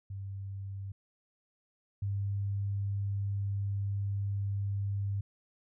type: tone pair in turn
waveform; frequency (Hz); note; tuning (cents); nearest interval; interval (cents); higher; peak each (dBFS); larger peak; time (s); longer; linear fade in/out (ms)
sine; 98 / 99.83; G2 / G2; 0 / +32; unison; 32; second; -37 / -30; second; 0.1-0.92 / 2.02-5.21; second; 5
effects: none